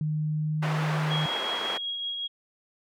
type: tone with pitch glide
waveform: sine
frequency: 153.3 to 154.28 Hz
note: D#3 to D#3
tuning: -25 to -14 cents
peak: -25 dBFS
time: 0.01-1.26 s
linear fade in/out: 2 ms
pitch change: +11 cents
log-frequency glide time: 0.37-0.59 s
type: band-pass noise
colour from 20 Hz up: white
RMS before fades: -33 dBFS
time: 0.62-1.78 s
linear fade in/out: 10 ms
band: 380 to 1500 Hz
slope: 12 dB/octave
type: tone with tremolo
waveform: sine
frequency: 3293 Hz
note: G#7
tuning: 15 cents flat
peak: -28 dBFS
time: 1.1-2.28 s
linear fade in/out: 20 ms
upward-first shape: triangle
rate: 5.4 Hz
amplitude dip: 35%
effects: none